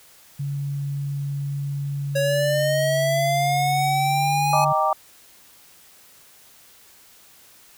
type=tone with pitch glide; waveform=sine; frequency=140.9 to 146.12 Hz; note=C#3 to D3; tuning=+29 to -8 cents; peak=-24 dBFS; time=0.39-4.73 s; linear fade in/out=10 ms; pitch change=+63 cents; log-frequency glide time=4.01-4.34 s
type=linear sweep; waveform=square; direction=up; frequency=552 to 844 Hz; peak=-20 dBFS; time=2.15-4.65 s; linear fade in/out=10 ms
type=chord; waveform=sine; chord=Eb major seventh; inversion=none; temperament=equal; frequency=622.3 / 784 / 932.3 / 1174.7 Hz; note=Eb5 / G5 / Bb5 / D6; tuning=0 / 0 / 0 / 0 cents; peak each=-24 / -22 / -25 / -22 dBFS; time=4.53-4.93 s; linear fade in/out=2 ms
effects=white hiss -51 dBFS RMS until 7.77 s